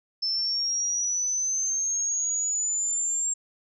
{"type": "linear sweep", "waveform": "sine", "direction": "up", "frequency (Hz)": [5274, 7470], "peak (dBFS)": -24, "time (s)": [0.22, 3.34], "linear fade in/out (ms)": 10, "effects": []}